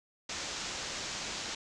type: low-pass noise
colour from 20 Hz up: white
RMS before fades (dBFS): -39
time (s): 0.29-1.55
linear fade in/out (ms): 5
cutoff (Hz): 7100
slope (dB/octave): 48
effects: none